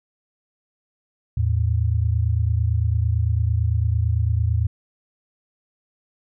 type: tone pair together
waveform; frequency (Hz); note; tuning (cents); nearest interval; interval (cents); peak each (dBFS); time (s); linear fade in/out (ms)
sine; 81.08 / 110; E2 / A2; -28 / 0; perfect fourth; 528; -20; 1.37-4.67; 5
effects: none